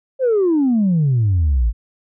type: exponential sweep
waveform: sine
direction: down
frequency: 544 to 51.1 Hz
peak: -11 dBFS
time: 0.19-1.73 s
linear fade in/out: 50 ms
effects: tanh soft clip ceiling -10 dBFS